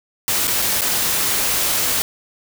white noise with dropouts, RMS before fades -19 dBFS, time 0.28-2.02 s, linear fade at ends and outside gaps 0 ms, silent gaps 0.471-0.478 / 0.619-0.622 / 0.81-0.818 s, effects none

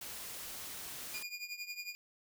white noise, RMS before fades -45 dBFS, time 0.01-1.23 s, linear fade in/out 5 ms
25% pulse tone with tremolo, 2429 Hz, D#7, 42 cents flat, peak -34 dBFS, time 1.14-1.95 s, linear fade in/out 0 ms, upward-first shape triangle, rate 11 Hz, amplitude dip 85%
effects none

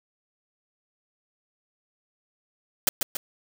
white noise with echo, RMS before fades -20 dBFS, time 2.87-2.89 s, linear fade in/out 2 ms, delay 140 ms, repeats 2, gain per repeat -5 dB, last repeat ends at 3.17 s, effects none

